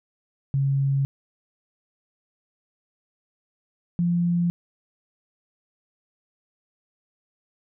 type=tone pair in turn; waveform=sine; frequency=137.5 / 173.24 Hz; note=C#3 / F3; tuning=-14 / -14 cents; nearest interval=major third; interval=400 cents; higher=second; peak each=-19 dBFS; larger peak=neither; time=0.54-1.05 / 3.99-4.5 s; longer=neither; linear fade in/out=0 ms; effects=none